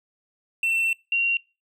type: tone pair in turn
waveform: triangle / sine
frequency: 2694 / 2754 Hz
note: E7 / F7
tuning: +37 / -25 cents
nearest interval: unison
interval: 38 cents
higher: second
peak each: -19 dBFS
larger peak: neither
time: 0.63-0.93 / 1.12-1.37 s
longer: first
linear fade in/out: 2 ms
effects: noise-tail reverb RT60 0.3 s tail -25 dB re dry